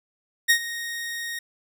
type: tone with ADSR envelope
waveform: sawtooth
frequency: 1864.7 Hz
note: A#6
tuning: in tune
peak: -10 dBFS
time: 0.48-1.39 s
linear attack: 22 ms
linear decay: 82 ms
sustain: -16 dB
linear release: 4 ms
effects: none